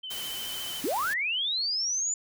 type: tone with vibrato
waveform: sine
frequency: 3057 Hz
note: G7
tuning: 44 cents flat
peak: -35 dBFS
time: 0.03-0.81 s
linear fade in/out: 10 ms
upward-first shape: sine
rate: 14 Hz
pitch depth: 34 cents each way
type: noise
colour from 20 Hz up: white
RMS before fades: -38 dBFS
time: 0.1-1.14 s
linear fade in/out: 10 ms
type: linear sweep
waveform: sine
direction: up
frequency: 233.1 to 7090 Hz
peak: -26 dBFS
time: 0.84-2.14 s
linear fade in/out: 2 ms
effects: none